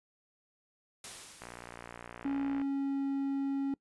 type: noise with exponential decay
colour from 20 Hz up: white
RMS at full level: -43 dBFS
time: 1.04-2.52 s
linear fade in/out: 2 ms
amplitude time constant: 320 ms
type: click train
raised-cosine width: 0.5 ms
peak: -29 dBFS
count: 72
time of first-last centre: 1.42-2.615 s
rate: 59.4 Hz
type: tone with pitch glide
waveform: triangle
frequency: 277.2 to 275.1 Hz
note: C#4 to C#4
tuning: 0 to -13 cents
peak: -28 dBFS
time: 2.25-3.74 s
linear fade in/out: 2 ms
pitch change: -13 cents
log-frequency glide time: 2.36-3.07 s
effects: noise-tail reverb RT60 0.1 s tail -23 dB re dry + resampled to 24000 Hz